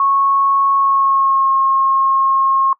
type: tone with pitch glide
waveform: sine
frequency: 1100 to 1078 Hz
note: C#6 to C#6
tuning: -14 to -49 cents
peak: -11 dBFS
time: 0-2.73 s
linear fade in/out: 2 ms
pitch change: -35 cents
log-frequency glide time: 0.76-1.5 s
effects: noise-tail reverb RT60 0.1 s tail -21 dB re dry

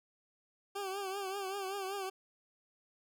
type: tone with vibrato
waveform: 20% pulse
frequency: 390 Hz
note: G4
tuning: 9 cents flat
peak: -32 dBFS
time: 0.75-2.1 s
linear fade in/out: 10 ms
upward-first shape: triangle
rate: 5.2 Hz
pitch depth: 84 cents each way
effects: none

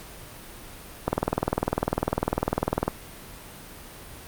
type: click train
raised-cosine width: 1 ms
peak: -8 dBFS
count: 37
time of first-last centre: 1.08-2.88 s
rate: 20 Hz
effects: pink hiss -43 dBFS RMS until 4.27 s + Opus 48 kbps

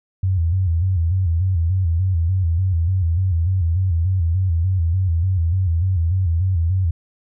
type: tone with vibrato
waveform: sine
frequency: 88.3 Hz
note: F2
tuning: 20 cents sharp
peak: -15 dBFS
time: 0.23-6.91 s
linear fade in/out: 5 ms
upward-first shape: square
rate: 3.4 Hz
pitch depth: 110 cents each way
effects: none

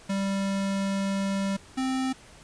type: tone pair in turn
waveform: square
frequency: 196 / 261.6 Hz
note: G3 / C4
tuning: 0 / 0 cents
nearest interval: perfect fourth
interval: 500 cents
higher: second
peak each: -26 dBFS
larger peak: neither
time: 0.09-1.57 / 1.77-2.13 s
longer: first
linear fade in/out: 10 ms
effects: pink hiss -51 dBFS RMS until 2.43 s + resampled to 22050 Hz

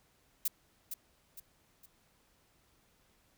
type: noise with echo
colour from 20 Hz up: violet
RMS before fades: -31 dBFS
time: 0.45-0.48 s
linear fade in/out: 5 ms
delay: 460 ms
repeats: 3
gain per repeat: -8 dB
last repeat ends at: 1.86 s
effects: pink hiss -70 dBFS RMS until 3.37 s

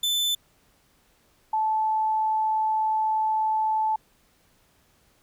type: tone pair in turn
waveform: 40% pulse / sine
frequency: 3520 / 871.7 Hz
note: A7 / A5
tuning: 0 / -16 cents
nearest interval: 2 octaves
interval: 2416 cents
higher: first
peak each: -21 dBFS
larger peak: neither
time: 0.03-0.35 / 1.53-3.96 s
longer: second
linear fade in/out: 5 ms
effects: pink hiss -63 dBFS RMS until 5.22 s

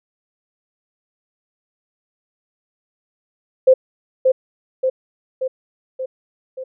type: tone with echo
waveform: sine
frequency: 520 Hz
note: C5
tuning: 11 cents flat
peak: -6 dBFS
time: 3.67-3.74 s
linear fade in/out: 10 ms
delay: 580 ms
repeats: 5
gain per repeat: -4 dB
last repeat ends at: 6.64 s
effects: none

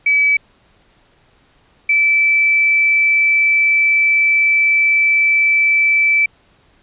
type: tone pair in turn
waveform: sine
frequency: 2291 / 2318 Hz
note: D7 / D7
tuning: -44 / -23 cents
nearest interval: unison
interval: 21 cents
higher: second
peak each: -10 dBFS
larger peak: neither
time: 0.06-0.37 / 1.89-6.26 s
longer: second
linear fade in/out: 5 ms
effects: pink hiss -54 dBFS RMS until 6.82 s + resampled to 8000 Hz

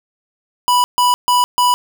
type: tone bursts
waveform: square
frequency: 985 Hz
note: B5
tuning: 5 cents flat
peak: -11 dBFS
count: 4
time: 0.68-1.74 s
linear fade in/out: 0 ms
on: 160 ms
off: 140 ms
effects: none

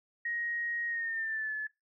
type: tone with pitch glide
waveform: sine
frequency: 1881 to 1724.9 Hz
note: A#6 to A6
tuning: +15 to -35 cents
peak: -32 dBFS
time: 0.25-1.67 s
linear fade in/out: 5 ms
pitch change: -150 cents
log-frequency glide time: 0.87-1.54 s
effects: noise-tail reverb RT60 0.2 s tail -20 dB re dry

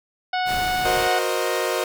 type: harmonic tone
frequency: 735 Hz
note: F#5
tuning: 12 cents flat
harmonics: 1 / 2 / 3 / 4 / 5 / 6 / 7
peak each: -22 / -28 / -32 / -34 / -36 / -38 / -39 dBFS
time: 0.33-1.19 s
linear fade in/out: 5 ms
type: noise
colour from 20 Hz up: pink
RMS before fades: -31 dBFS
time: 0.45-1.09 s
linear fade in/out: 50 ms
type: chord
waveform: sawtooth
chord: C half-diminished seventh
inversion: second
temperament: equal with one note detuned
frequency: 365.1 / 466.2 / 523.3 / 622.3 Hz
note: Gb4 / Bb4 / C5 / Eb5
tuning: -23 / 0 / 0 / 0 cents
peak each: -23 dBFS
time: 0.85-1.84 s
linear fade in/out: 2 ms
effects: none

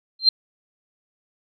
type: tone with exponential growth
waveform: sine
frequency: 4158 Hz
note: C8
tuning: 12 cents flat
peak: -7 dBFS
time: 0.19-0.29 s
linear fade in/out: 5 ms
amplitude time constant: 21 ms
effects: none

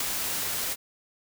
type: noise with ADSR envelope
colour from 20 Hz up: white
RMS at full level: -26 dBFS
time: 0-0.76 s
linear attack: 5 ms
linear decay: 9 ms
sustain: -4 dB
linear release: 38 ms
effects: none

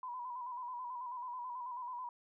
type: tone with vibrato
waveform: sine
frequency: 987.8 Hz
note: B5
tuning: in tune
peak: -40 dBFS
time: 0.03-2.09 s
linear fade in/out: 2 ms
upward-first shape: square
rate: 9.2 Hz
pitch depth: 48 cents each way
effects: none

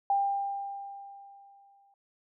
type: tone with exponential decay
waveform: sine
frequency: 796 Hz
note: G5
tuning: 26 cents sharp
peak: -22 dBFS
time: 0.1-1.94 s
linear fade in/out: 2 ms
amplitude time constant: 400 ms
effects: none

